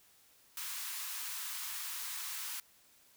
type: high-pass noise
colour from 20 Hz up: white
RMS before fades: -41 dBFS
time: 0.57-2.6 s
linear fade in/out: 2 ms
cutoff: 910 Hz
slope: 48 dB/octave
effects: white hiss -65 dBFS RMS until 3.16 s